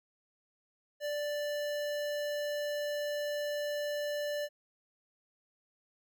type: tone with notch filter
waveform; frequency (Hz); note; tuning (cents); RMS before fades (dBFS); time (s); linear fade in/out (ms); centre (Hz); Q
square; 587.3; D5; 0; -35; 1-4.49; 50; 9000; 1.9
effects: none